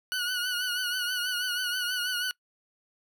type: tone with vibrato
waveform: 20% pulse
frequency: 1469 Hz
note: F#6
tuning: 13 cents flat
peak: -23 dBFS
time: 0.12-2.31 s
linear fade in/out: 0 ms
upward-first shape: triangle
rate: 6.2 Hz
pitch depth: 61 cents each way
effects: noise-tail reverb RT60 0.1 s tail -23 dB re dry